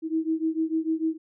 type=beating tone pair; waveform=sine; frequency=318.2 / 324.9 Hz; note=D#4 / E4; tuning=+39 / -25 cents; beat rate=6.7 Hz; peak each=-26 / -27 dBFS; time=0.02-1.18 s; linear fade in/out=50 ms; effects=none